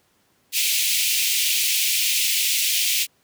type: high-pass noise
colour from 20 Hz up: pink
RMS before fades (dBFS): -21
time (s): 0.52-3.07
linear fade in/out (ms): 50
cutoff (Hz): 2300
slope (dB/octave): 48
effects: pink hiss -63 dBFS RMS until 3.23 s + high-pass 100 Hz 12 dB/octave